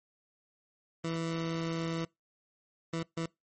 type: tone bursts at uneven times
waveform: 20% pulse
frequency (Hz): 164.81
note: E3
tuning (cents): 0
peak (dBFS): -27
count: 3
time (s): 1.04-2.05 / 2.93-3.03 / 3.17-3.26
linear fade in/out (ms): 5
effects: noise-tail reverb RT60 0.2 s tail -24 dB re dry + MP3 32 kbps